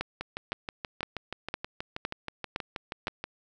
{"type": "two click trains", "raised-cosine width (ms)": 0.3, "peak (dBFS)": [-18, -14], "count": [20, 7], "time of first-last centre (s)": [[0.21, 3.24], [0.01, 3.071]], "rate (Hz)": [6.27, 1.96], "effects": []}